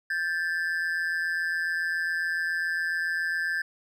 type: ring-modulated tone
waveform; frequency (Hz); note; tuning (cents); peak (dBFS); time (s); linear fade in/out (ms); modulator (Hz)
triangle; 1661.2; G#6; 0; -21; 0.1-3.62; 5; 83.6
effects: none